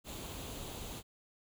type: noise with comb filter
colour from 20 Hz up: pink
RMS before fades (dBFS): -44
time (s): 0.04-1.03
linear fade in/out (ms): 50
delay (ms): 0.28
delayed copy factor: +0.5
effects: none